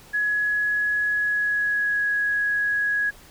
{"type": "tone with pitch glide", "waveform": "sine", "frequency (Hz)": [1683, 1666.6], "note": ["G#6", "G#6"], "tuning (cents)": [23, 6], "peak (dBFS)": -20, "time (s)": [0.13, 3.11], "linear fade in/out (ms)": 20, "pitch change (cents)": -17, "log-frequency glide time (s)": [1.15, 2.02], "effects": ["pink hiss -49 dBFS RMS until 3.3 s"]}